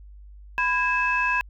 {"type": "tone cluster", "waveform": "sine", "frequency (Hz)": [998, 1640, 2603], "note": ["B5", "G#6", "E7"], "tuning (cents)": [18, -22, -22], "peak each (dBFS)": -24, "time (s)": [0.58, 1.41], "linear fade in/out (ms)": 0, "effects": ["tanh soft clip ceiling -12 dBFS", "added 50 Hz sine -42 dBFS peak until 1.49 s"]}